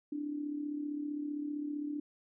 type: tone with amplitude modulation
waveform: sine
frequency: 293.7 Hz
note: D4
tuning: in tune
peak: -32 dBFS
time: 0.12-2 s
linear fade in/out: 5 ms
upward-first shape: sine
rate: 35.4 Hz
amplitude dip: 60%
effects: none